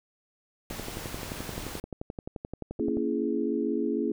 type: noise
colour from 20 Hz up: pink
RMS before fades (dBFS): -39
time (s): 0.7-1.8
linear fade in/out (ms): 2
type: click train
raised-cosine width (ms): 2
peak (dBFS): -22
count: 27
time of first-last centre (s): 0.71-2.971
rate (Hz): 11.5
type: chord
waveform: sine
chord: A# half-diminished seventh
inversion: none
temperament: just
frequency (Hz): 233.1 / 279.7 / 335.6 / 419.5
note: A#3 / C#4 / E4 / G#4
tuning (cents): 0 / +16 / +31 / +17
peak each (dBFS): -31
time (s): 2.79-4.12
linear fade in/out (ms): 5
effects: none